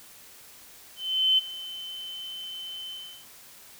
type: tone with ADSR envelope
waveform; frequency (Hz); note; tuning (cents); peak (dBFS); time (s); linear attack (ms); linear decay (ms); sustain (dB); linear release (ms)
sine; 3063; G7; -41; -17; 0.96-3.27; 420; 19; -18; 370
effects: white hiss -50 dBFS RMS until 3.79 s